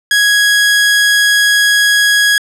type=tone; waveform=sawtooth; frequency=1661.2 Hz; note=G#6; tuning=in tune; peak=-4 dBFS; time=0.11-2.38 s; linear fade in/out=2 ms; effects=low-pass 11000 Hz 12 dB/octave